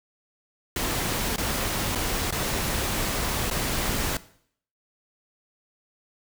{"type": "noise with dropouts", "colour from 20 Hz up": "pink", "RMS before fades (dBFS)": -27, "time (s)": [0.76, 4.17], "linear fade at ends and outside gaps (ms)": 2, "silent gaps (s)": [[1.361, 1.381], [1.95, 1.956], [2.308, 2.324], [3.501, 3.511]], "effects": ["noise-tail reverb RT60 0.6 s tail -17 dB re dry"]}